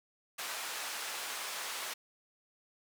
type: band-pass noise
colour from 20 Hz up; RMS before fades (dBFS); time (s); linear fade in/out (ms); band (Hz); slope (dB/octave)
pink; -40; 0.38-1.94; 10; 900 to 13000; 12
effects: none